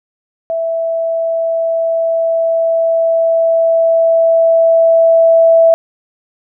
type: tone with level ramp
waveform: sine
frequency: 659.3 Hz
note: E5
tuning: in tune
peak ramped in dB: -14 to -4 dBFS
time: 0.5-5.74 s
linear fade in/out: 0 ms
effects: none